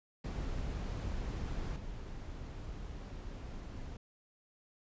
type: noise with level steps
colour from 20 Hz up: brown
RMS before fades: -38 / -44 dBFS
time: 0.24-3.97 s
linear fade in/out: 5 ms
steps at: 1.76 s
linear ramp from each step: 2 ms
effects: resampled to 16000 Hz